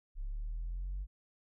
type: linear sweep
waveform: sine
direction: up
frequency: 33 to 49 Hz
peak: -34 dBFS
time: 0.15-1.07 s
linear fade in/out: 50 ms
effects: tanh soft clip ceiling -33 dBFS